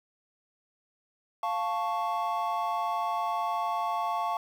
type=chord; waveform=triangle; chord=F augmented; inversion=none; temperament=equal; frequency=698.5 / 880 / 1108.7 Hz; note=F5 / A5 / C#6; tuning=0 / 0 / 0 cents; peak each=-30 dBFS; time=1.43-4.37 s; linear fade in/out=2 ms; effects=9-bit